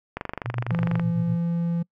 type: click train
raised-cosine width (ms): 0.5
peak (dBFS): -14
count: 21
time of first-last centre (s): 0.17-0.996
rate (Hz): 24.2
type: tone with tremolo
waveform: sine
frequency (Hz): 120.2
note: B2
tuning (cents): -46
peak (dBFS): -23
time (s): 0.44-1.4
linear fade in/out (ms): 50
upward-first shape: sine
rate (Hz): 8.3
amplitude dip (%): 85
type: tone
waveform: triangle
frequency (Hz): 170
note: F3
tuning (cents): -46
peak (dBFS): -20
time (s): 0.71-1.83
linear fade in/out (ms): 10
effects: noise-tail reverb RT60 0.1 s tail -26 dB re dry